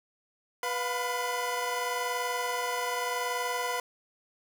25% pulse tone cluster, 491.1 / 708 / 1003 Hz, B4 / F5 / B5, -10 / +23 / +26 cents, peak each -30 / -32 / -29 dBFS, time 0.63-3.8 s, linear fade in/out 2 ms, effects none

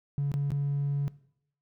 triangle tone with dropouts, 141.8 Hz, C#3, 40 cents sharp, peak -22 dBFS, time 0.18-1.08 s, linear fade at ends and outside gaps 0 ms, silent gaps 0.317-0.34 / 0.505-0.518 s, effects noise-tail reverb RT60 0.7 s tail -22 dB re dry + tanh soft clip ceiling -23 dBFS

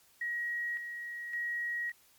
sine tone with tremolo, 1900 Hz, A#6, 33 cents sharp, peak -32 dBFS, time 0.21-1.92 s, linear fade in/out 5 ms, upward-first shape square, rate 0.89 Hz, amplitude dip 50%, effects white hiss -64 dBFS RMS until 2.18 s + MP3 96 kbps

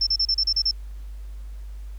sine tone bursts, 5350 Hz, E8, 25 cents sharp, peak -18 dBFS, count 8, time 0.01-0.712 s, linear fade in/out 5 ms, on 58 ms, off 34 ms, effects added 50 Hz sine -33 dBFS peak until 1.98 s + pink hiss -58 dBFS RMS until 1.98 s

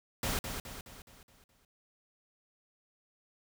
pink noise with echo, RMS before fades -33 dBFS, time 0.23-0.39 s, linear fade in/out 2 ms, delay 210 ms, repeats 6, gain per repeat -6 dB, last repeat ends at 1.65 s, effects none

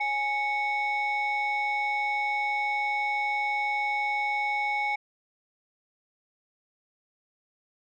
sine tone pair together, 830.6 / 2217 Hz, G#5 / C#7, 0 / 0 cents, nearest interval octave + perfect fourth, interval 1700 cents, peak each -26 dBFS, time 0-4.96 s, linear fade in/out 10 ms, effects tanh soft clip ceiling -22 dBFS

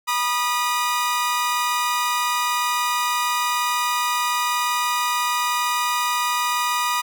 sawtooth tone pair together, 973.4 / 1227 Hz, B5 / D#6, -25 / -25 cents, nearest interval major third, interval 400 cents, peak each -19 dBFS, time 0.07-7.02 s, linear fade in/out 20 ms, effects none

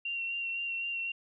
sine tone with vibrato, 2749 Hz, F7, 28 cents flat, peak -32 dBFS, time 0.05-1.12 s, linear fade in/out 5 ms, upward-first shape sine, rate 3.9 Hz, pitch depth 22 cents each way, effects none

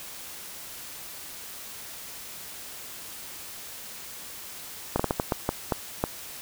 slowing click train, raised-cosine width 1 ms, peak -9 dBFS, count 9, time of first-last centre 4.96-6.039 s, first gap 35 ms, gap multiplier 1.37, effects white hiss -41 dBFS RMS until 6.41 s

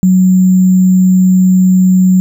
sine tone with sample-and-hold, 185 Hz, F#3, in tune, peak -4 dBFS, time 0.03-2.2 s, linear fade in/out 0 ms, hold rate 7350 Hz, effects none

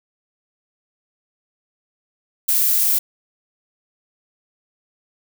violet noise, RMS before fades -17 dBFS, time 2.48-2.99 s, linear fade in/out 10 ms, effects none

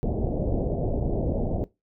pink low-pass noise, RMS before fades -26 dBFS, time 0.03-1.64 s, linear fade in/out 0 ms, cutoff 680 Hz, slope 48 dB/octave, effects noise-tail reverb RT60 0.2 s tail -19 dB re dry

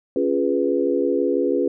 sine chord, C# dominant seventh, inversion none, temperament equal, 277.2 / 349.2 / 415.3 / 493.9 Hz, C#4 / E#4 / G#4 / B4, 0 / 0 / 0 / 0 cents, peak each -23 dBFS, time 0.16-1.68 s, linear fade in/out 2 ms, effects none

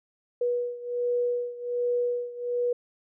sine beating tone pair, 485.4 / 486.7 Hz, B4 / B4, -30 / -25 cents, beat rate 1.3 Hz, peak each -27 / -30 dBFS, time 0.41-2.73 s, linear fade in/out 5 ms, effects none

